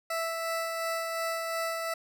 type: tone with tremolo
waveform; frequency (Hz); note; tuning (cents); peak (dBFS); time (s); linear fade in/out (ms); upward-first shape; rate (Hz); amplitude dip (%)
20% pulse; 659.3; E5; 0; -24; 0.1-1.94; 5; sine; 2.8; 30
effects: none